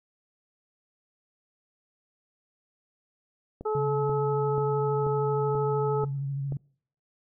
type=click train; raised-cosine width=2 ms; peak=-25 dBFS; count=7; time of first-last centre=3.61-6.523 s; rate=2.06 Hz
type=harmonic tone; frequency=430 Hz; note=A4; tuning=40 cents flat; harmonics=1 / 2 / 3; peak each=-26 / -33 / -35 dBFS; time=3.65-6.05 s; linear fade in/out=10 ms
type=tone with vibrato; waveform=sine; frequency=138.59 Hz; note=C#3; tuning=in tune; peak=-28 dBFS; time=3.75-6.57 s; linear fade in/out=2 ms; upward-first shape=sine; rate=13 Hz; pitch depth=31 cents each way
effects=noise-tail reverb RT60 0.6 s tail -26 dB re dry